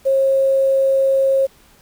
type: tone with quantisation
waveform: sine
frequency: 539 Hz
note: C#5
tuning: 49 cents flat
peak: -12 dBFS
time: 0.05-1.47 s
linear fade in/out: 20 ms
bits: 7
effects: pink hiss -51 dBFS RMS until 1.81 s